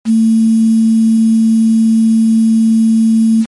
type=tone with quantisation; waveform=sine; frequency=223.8 Hz; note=A3; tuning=30 cents sharp; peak=-6 dBFS; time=0.05-3.46 s; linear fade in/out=50 ms; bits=5; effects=MP3 48 kbps